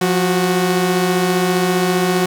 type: tone pair together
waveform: sawtooth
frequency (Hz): 177.46 / 370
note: F3 / F#4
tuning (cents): +28 / 0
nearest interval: octave + minor second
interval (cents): 1272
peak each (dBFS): -13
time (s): 0.01-2.26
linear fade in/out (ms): 5
effects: none